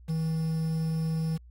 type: tone with quantisation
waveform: triangle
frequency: 160.7 Hz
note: E3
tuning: 44 cents flat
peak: -24 dBFS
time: 0.08-1.38 s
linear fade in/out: 20 ms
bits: 8
effects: added 60 Hz sine -48 dBFS peak until 1.5 s + AAC 48 kbps